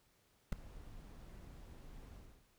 brown noise with ADSR envelope, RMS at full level -29 dBFS, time 0.52-2.47 s, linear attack 6 ms, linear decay 4 ms, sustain -24 dB, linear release 310 ms, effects pink hiss -73 dBFS RMS until 2.58 s

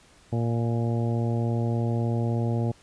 harmonic tone with a mistuned harmonic, 116.54 Hz, A#2, in tune, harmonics 1 / 2 / 3 / 4 / 5 / 6 / 7, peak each -24 / -30 / -34 / -36 / -38 / -40 / -41 dBFS, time 0.32-2.72 s, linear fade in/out 10 ms, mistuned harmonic 7, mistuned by +28 cents, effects pink hiss -56 dBFS RMS until 2.82 s + resampled to 22050 Hz

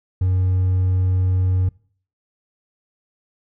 triangle tone with hard clipping, 92.5 Hz, F#2, in tune, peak -16 dBFS, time 0.21-1.69 s, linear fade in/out 5 ms, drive 5 dB, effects noise-tail reverb RT60 0.5 s tail -23 dB re dry

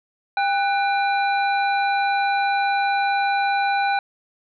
harmonic tone with a mistuned harmonic, 798 Hz, G5, 31 cents sharp, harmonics 1 / 2 / 3 / 5, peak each -19 / -25 / -29 / -33 dBFS, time 0.37-3.99 s, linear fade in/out 2 ms, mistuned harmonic 2, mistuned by -120 cents, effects none

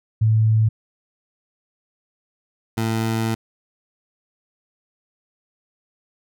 sine / 20% pulse tone pair in turn, 110 / 112.31 Hz, A2 / A2, 0 / +36 cents, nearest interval unison, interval 36 cents, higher second, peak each -13 / -15 dBFS, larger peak first, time 0.21-0.69 / 2.77-3.35 s, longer second, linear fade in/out 10 ms, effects none

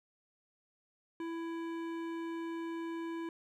sine tone with hard clipping, 331.9 Hz, E4, 12 cents sharp, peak -39 dBFS, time 1.2-3.29 s, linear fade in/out 2 ms, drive 14 dB, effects none

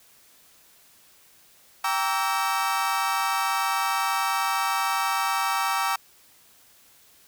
35% pulse chord, E half-diminished seventh, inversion first, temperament equal with one note detuned, 784 / 932.3 / 1147.8 / 1318.5 Hz, G5 / Bb5 / D6 / E6, 0 / 0 / -40 / 0 cents, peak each -27 dBFS, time 1.84-5.96 s, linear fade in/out 5 ms, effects white hiss -56 dBFS RMS until 7.27 s

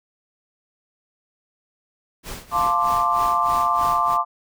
pink noise with tremolo, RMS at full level -33 dBFS, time 2.23-4.18 s, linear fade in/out 50 ms, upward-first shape sine, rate 3.2 Hz, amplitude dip 85%
sine chord, D minor seventh, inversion first, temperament equal, 698.5 / 880 / 1046.5 / 1174.7 Hz, F5 / A5 / C6 / D6, 0 / 0 / 0 / 0 cents, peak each -25 / -25 / -22 / -20 dBFS, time 2.51-4.25 s, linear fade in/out 50 ms
effects none

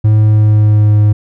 triangle tone with pitch glide, 107.5 to 105.11 Hz, A2 to G#2, -40 to +21 cents, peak -3 dBFS, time 0.04-1.13 s, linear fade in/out 10 ms, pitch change -39 cents, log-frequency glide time 0.16-0.99 s, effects none

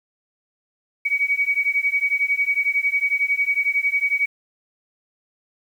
sine beating tone pair, 2255 / 2266 Hz, C#7 / C#7, +29 / +37 cents, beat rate 11 Hz, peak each -21 dBFS, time 1.05-4.26 s, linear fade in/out 10 ms, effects 8-bit

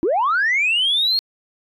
sine linear sweep, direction up, 293.7 to 4339 Hz, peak -14 dBFS, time 0.03-1.19 s, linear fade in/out 0 ms, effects tanh soft clip ceiling -12 dBFS

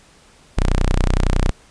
sawtooth tone, 30.87 Hz, B0, in tune, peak -10 dBFS, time 0.57-1.51 s, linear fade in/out 10 ms, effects pink hiss -50 dBFS RMS until 1.7 s + resampled to 22050 Hz

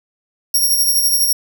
5% pulse tone with tremolo, 5588 Hz, F8, in tune, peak -5 dBFS, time 0.54-1.33 s, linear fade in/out 5 ms, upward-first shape sine, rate 12 Hz, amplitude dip 45%, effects none

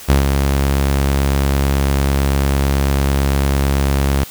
sawtooth tone with ADSR envelope, 69 Hz, C#2, 7 cents flat, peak -4 dBFS, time 0.08-4.24 s, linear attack 21 ms, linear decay 130 ms, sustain -5 dB, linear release 6 ms, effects white hiss -35 dBFS RMS until 4.3 s

